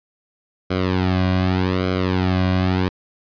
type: tone with flanger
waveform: sawtooth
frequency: 92.5 Hz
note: F#2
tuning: in tune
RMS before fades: -19 dBFS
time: 0.7-2.89 s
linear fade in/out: 10 ms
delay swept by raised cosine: 1.1 to 2.3 ms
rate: 0.84 Hz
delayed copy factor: -0.85
effects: resampled to 11025 Hz